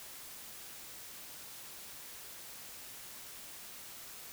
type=silence; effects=white hiss -49 dBFS RMS until 4.32 s